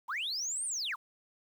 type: linear two-way sweep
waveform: sine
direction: up then down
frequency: 830.6 to 9110 to 830.6 Hz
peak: -31 dBFS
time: 0.08-0.96 s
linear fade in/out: 20 ms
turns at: 0.65 s
effects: tanh soft clip ceiling -30 dBFS + 10-bit